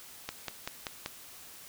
click train, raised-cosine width 0.2 ms, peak -17 dBFS, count 5, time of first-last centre 0.29-1.061 s, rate 5.19 Hz, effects white hiss -50 dBFS RMS until 1.68 s

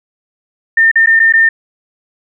sine tone with dropouts, 1810 Hz, A6, 48 cents sharp, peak -5 dBFS, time 0.77-1.49 s, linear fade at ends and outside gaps 5 ms, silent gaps 0.915-0.956 / 1.061-1.071 / 1.194-1.199 / 1.325-1.336 s, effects none

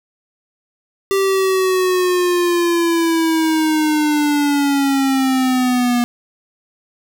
square linear sweep, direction down, 392 to 240 Hz, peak -14 dBFS, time 1.11-6.04 s, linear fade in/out 0 ms, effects none

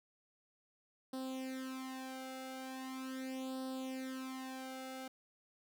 sawtooth tone with flanger, 261.6 Hz, C4, in tune, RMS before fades -44 dBFS, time 1.13-5.08 s, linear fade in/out 5 ms, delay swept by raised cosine 0.22 to 1.42 ms, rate 0.4 Hz, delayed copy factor +0.85, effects none

